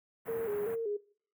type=band-stop noise; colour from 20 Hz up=pink; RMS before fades=-43 dBFS; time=0.25-0.76 s; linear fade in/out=20 ms; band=1900 to 13000 Hz; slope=24 dB/octave
type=tone with vibrato; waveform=sine; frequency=434.5 Hz; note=A4; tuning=22 cents flat; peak=-31 dBFS; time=0.28-0.97 s; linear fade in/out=10 ms; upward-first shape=square; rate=2.6 Hz; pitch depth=88 cents each way
effects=noise-tail reverb RT60 0.5 s tail -21 dB re dry + high-pass 150 Hz 12 dB/octave